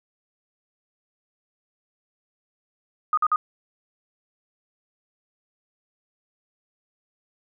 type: tone bursts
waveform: sine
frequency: 1238 Hz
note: D#6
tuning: 9 cents flat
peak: -17 dBFS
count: 3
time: 3.13-3.36 s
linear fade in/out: 2 ms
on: 44 ms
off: 49 ms
effects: none